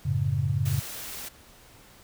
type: chord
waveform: sine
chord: F# minor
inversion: none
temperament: equal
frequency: 92.5 / 110 / 138.59 Hz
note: F#2 / A2 / C#3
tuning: 0 / 0 / 0 cents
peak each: -29 / -28 / -26 dBFS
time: 0.05-0.8 s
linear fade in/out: 10 ms
type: noise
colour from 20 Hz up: white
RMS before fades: -38 dBFS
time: 0.65-1.29 s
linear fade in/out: 10 ms
effects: pink hiss -53 dBFS RMS until 2.03 s